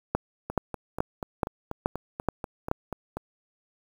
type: two click trains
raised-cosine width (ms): 1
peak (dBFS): -18 / -9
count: 12 / 7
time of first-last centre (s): 0.5-3.17 / 0.15-2.714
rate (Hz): 4.12 / 2.34
effects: 7-bit